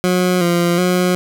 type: tone with pitch steps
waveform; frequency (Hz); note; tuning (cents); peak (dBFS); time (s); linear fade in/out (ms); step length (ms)
20% pulse; 181.3 / 173 / 180.6; F#3 / F3 / F#3; -35 / -16 / -42; -8; 0.04-1.15; 0; 370
effects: none